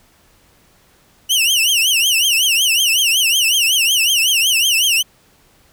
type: tone with vibrato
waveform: sawtooth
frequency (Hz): 2891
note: F#7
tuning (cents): -41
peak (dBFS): -9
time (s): 1.29-5.03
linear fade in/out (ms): 20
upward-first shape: triangle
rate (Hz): 5.4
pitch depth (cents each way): 210
effects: pink hiss -53 dBFS RMS until 5.72 s